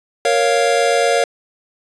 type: chord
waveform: square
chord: Bb minor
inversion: none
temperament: equal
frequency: 466.2 / 554.4 / 698.5 Hz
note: Bb4 / Db5 / F5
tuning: 0 / 0 / 0 cents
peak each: -18 dBFS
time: 0.25-1.24 s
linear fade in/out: 2 ms
effects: resampled to 22050 Hz + 7-bit